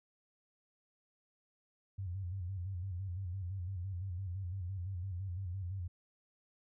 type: tone with vibrato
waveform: sine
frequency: 92.5 Hz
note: F#2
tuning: in tune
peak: -37 dBFS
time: 1.98-5.88 s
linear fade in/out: 10 ms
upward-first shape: square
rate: 5.9 Hz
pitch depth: 88 cents each way
effects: none